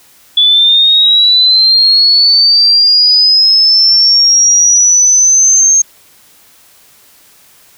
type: linear sweep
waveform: sine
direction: up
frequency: 3437 to 6430 Hz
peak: -4 dBFS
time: 0.37-5.82 s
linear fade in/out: 5 ms
effects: white hiss -44 dBFS RMS until 7.77 s